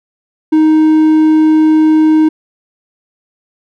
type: tone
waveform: triangle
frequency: 312.3 Hz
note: D#4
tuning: 7 cents sharp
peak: -3 dBFS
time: 0.52-2.29 s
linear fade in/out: 10 ms
effects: none